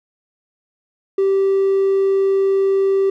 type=tone; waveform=triangle; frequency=389.4 Hz; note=G4; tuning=12 cents flat; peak=-10 dBFS; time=1.18-3.1 s; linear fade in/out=5 ms; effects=tanh soft clip ceiling -8 dBFS